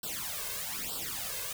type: noise with flanger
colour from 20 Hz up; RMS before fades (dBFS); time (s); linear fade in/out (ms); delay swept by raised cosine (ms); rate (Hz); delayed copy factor
white; -37; 0.03-1.53; 5; 0.23 to 1.93; 1.1; +1
effects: none